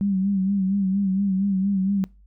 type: tone with vibrato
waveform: sine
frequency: 194.5 Hz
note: G3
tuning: 13 cents flat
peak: -19 dBFS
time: 0.01-2.04 s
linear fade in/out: 0 ms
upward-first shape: sine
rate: 4.3 Hz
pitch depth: 65 cents each way
effects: noise-tail reverb RT60 0.3 s tail -25 dB re dry + added 50 Hz sine -49 dBFS peak until 2.26 s